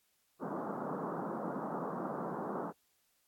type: band-pass noise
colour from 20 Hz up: pink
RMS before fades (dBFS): -39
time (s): 0.39-2.73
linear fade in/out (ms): 50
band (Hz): 160 to 1300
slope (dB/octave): 48
effects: white hiss -75 dBFS RMS until 3.27 s + AAC 64 kbps